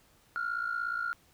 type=tone pair together; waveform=sine; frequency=1373.1 / 1430 Hz; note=F6 / F6; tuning=-30 / +41 cents; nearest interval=minor second; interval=71 cents; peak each=-33 / -32 dBFS; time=0.36-1.13 s; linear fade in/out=0 ms; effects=tanh soft clip ceiling -25 dBFS + pink hiss -64 dBFS RMS until 1.33 s